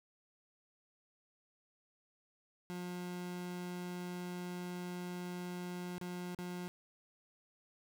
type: tone with dropouts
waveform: 30% pulse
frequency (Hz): 178.4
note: F3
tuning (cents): +37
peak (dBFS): -38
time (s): 2.7-6.68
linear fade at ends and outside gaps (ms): 0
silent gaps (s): 5.981-6.013 / 6.348-6.388
effects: none